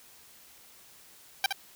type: tone with echo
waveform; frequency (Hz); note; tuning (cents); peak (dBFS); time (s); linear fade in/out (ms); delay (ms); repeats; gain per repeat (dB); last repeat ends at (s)
10% pulse; 784; G5; 0; -14; 1.44-1.46; 2; 66; 1; -6; 1.526
effects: white hiss -55 dBFS RMS until 1.75 s